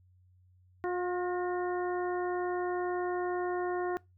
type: harmonic tone with a mistuned harmonic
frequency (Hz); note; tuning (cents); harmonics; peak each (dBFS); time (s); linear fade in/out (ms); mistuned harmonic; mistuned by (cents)
357.8; F4; +42; 1 / 2 / 3 / 4 / 5; -31 / -37 / -41 / -43 / -45; 0.84-3.97; 0; 5; +39
effects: noise-tail reverb RT60 0.2 s tail -22 dB re dry + added 91 Hz sine -60 dBFS peak until 4.17 s